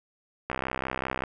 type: click train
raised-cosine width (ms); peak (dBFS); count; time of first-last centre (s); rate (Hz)
0.5; -14; 49; 0.5-1.237; 65.1
effects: none